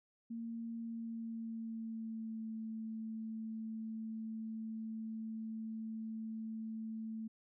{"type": "tone with pitch glide", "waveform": "sine", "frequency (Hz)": [229.8, 221.6], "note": ["A#3", "A3"], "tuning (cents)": [-25, 13], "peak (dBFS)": -40, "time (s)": [0.3, 7.28], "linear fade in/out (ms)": 10, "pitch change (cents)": -62, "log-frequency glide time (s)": [0.79, 2.49], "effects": []}